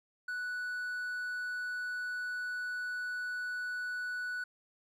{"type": "tone", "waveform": "triangle", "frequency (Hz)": 1480, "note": "F#6", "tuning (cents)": 0, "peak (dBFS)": -33, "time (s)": [0.28, 4.44], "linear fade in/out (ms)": 5, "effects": []}